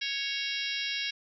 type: harmonic tone with a mistuned harmonic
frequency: 554.4 Hz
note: C#5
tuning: in tune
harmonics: 3 / 4 / 5 / 6 / 7 / 8 / 9 / 10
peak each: -40 / -37 / -37 / -38 / -37 / -46 / -40 / -40 dBFS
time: 0.01-1.11 s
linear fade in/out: 10 ms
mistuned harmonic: 6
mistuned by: -32 cents
effects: none